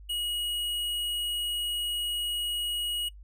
square tone, 2900 Hz, F#7, 35 cents flat, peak -30 dBFS, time 0.09-3.09 s, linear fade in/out 10 ms, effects noise-tail reverb RT60 0.1 s tail -20 dB re dry + added 50 Hz sine -45 dBFS peak until 3.23 s

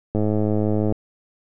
click train, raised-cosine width 2 ms, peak -9 dBFS, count 83, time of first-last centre 0.15-0.924 s, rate 106 Hz, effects none

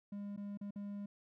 triangle tone with dropouts, 202.7 Hz, G#3, 42 cents flat, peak -39 dBFS, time 0.12-1.06 s, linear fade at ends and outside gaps 5 ms, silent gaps 0.364-0.374 / 0.574-0.611 / 0.708-0.758 s, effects none

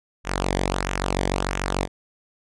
sawtooth tone with flanger, 46.83 Hz, F#1, 22 cents sharp, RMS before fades -25 dBFS, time 0.24-1.88 s, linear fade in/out 50 ms, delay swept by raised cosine 0.22 to 0.76 ms, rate 1.5 Hz, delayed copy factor -0.7, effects resampled to 22050 Hz

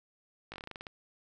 slowing click train, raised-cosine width 0.3 ms, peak -26 dBFS, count 11, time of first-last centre 0.52-0.868 s, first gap 18 ms, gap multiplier 1.14, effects none

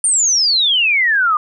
sine exponential sweep, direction down, 9240 to 1187 Hz, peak -11 dBFS, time 0.04-1.37 s, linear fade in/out 2 ms, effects none

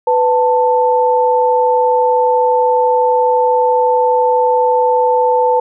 sine tone pair together, 497.9 / 885.9 Hz, B4 / A5, +14 / +12 cents, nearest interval minor seventh, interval 998 cents, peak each -12 dBFS, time 0.07-5.6 s, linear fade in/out 5 ms, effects none

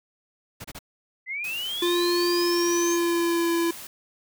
pink noise bursts, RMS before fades -38 dBFS, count 3, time 0.6-0.791 s, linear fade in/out 10 ms, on 45 ms, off 28 ms
sine linear sweep, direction up, 1992 to 6530 Hz, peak -28 dBFS, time 1.26-2.99 s, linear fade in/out 50 ms
white noise, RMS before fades -40 dBFS, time 1.44-3.87 s, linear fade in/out 2 ms
square tone with pitch glide, 349.2 to 337.1 Hz, F4 to E4, 0 to +39 cents, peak -22 dBFS, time 1.82-3.71 s, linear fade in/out 5 ms, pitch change -61 cents, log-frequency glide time 2.3-3.55 s
effects none

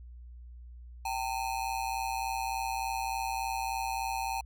square ring-modulated tone, 842 Hz, G#5, 24 cents sharp, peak -29 dBFS, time 1.05-4.41 s, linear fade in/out 5 ms, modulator 61.7 Hz, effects added 60 Hz sine -45 dBFS peak until 4.45 s

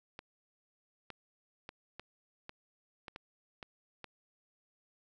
clicks, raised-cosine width 0.3 ms, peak -28 dBFS, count 9, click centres 0.191 / 1.103 / 1.691 / 1.996 / 2.494 / 3.082 / 3.161 / 3.628 / 4.043 s, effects none

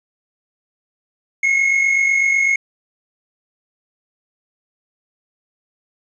triangle tone pair together, 2167 / 2215 Hz, C#7 / C#7, -40 / -2 cents, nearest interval unison, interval 38 cents, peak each -12 / -21 dBFS, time 1.43-2.56 s, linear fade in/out 5 ms, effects resampled to 22050 Hz + 8-bit

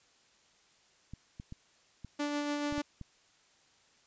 clicks, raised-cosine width 5 ms, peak -31 dBFS, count 7, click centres 1.136 / 1.399 / 1.524 / 2.047 / 2.725 / 2.78 / 3.013 s
sawtooth tone with tremolo, 292 Hz, D4, 10 cents flat, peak -27 dBFS, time 2.19-2.82 s, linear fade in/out 10 ms, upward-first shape sine, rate 6.9 Hz, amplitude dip 30%
effects white hiss -66 dBFS RMS until 4.06 s + resampled to 16000 Hz

